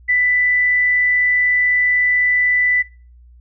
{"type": "tone", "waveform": "sine", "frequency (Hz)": 1986, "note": "B6", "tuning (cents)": 9, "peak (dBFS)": -12, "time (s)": [0.08, 2.83], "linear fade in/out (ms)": 20, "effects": ["noise-tail reverb RT60 0.4 s tail -24 dB re dry", "added 60 Hz sine -42 dBFS peak until 3.4 s"]}